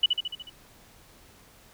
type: tone with echo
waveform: sine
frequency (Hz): 2960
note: F#7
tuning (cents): 0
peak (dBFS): -16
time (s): 0.03-0.06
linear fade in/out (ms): 5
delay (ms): 73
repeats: 6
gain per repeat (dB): -4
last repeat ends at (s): 0.498
effects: pink hiss -55 dBFS RMS until 1.73 s